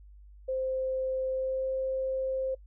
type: tone with pitch glide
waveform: sine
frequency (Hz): 522 to 526.2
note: C5 to C5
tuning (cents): -4 to +10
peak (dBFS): -28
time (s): 0.48-2.55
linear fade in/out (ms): 10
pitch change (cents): +14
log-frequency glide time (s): 1.3-1.69
effects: noise-tail reverb RT60 0.1 s tail -24 dB re dry + added 50 Hz sine -49 dBFS peak until 2.66 s